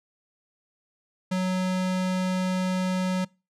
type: tone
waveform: square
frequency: 185 Hz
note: F#3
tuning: in tune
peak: -24 dBFS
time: 1.31-3.25 s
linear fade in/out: 10 ms
effects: noise-tail reverb RT60 0.3 s tail -25 dB re dry + low-pass 8000 Hz 12 dB/octave